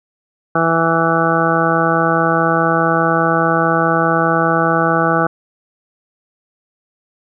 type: harmonic tone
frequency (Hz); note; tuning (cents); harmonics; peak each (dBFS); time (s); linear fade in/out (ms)
164.81; E3; 0; 1 / 2 / 3 / 4 / 5 / 7 / 8 / 9; -20 / -20 / -20 / -20 / -20 / -20 / -20 / -20; 0.55-5.27; 5
effects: none